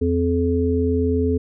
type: harmonic tone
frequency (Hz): 85.9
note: F2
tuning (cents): -28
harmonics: 1 / 3 / 5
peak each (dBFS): -21 / -21 / -21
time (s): 0.01-1.38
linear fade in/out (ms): 10
effects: none